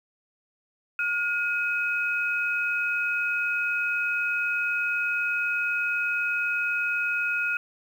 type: tone pair together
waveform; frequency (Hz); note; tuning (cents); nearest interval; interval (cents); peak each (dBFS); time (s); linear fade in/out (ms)
sine; 1428 / 2532; F6 / D#7; +38 / +30; minor seventh; 992; -26 / -27; 0.99-7.57; 2
effects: 9-bit